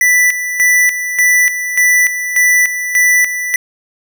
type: tone with tremolo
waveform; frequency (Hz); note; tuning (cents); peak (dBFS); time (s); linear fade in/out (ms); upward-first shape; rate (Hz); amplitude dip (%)
square; 1978; B6; +2; -8; 0.01-3.56; 2; square; 1.7; 65
effects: none